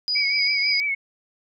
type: tone with tremolo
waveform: sine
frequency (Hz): 4927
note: D#8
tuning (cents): -18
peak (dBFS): -20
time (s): 0.08-0.8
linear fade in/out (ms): 0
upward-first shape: sine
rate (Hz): 3.5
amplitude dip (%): 35
type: tone with vibrato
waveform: sine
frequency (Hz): 2251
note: C#7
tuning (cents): +26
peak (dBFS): -21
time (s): 0.15-0.95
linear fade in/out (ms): 10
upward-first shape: triangle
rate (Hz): 6.1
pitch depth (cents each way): 62
effects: none